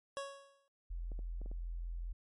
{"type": "tone with exponential decay", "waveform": "25% pulse", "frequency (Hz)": 554.4, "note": "C#5", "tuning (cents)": 0, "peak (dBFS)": -33, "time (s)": [0.17, 0.68], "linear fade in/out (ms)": 0, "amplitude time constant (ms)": 110}
{"type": "tone", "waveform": "sine", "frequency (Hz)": 42.52, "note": "F1", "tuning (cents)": -46, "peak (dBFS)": -38, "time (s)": [0.9, 2.13], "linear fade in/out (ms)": 10}
{"type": "clicks", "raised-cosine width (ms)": 2, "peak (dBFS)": -39, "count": 5, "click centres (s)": [1.118, 1.191, 1.416, 1.46, 1.515]}
{"effects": ["MP3 48 kbps"]}